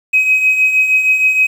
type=tone with tremolo; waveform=triangle; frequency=2533 Hz; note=D#7; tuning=30 cents sharp; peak=-3 dBFS; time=0.13-1.47 s; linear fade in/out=10 ms; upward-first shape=triangle; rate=6.4 Hz; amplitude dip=70%; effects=tanh soft clip ceiling -5 dBFS + 7-bit